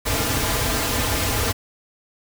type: noise with comb filter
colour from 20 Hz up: pink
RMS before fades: -22 dBFS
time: 0.05-1.53 s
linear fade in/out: 20 ms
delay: 5.4 ms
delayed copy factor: -0.95
effects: none